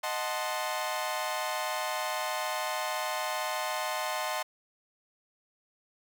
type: chord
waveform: sawtooth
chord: D# diminished seventh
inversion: none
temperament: equal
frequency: 622.3 / 740 / 880 / 1046.5 Hz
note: D#5 / F#5 / A5 / C6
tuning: 0 / 0 / 0 / 0 cents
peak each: -32 / -33 / -33 / -32 dBFS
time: 0.03-4.43 s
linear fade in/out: 10 ms
effects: none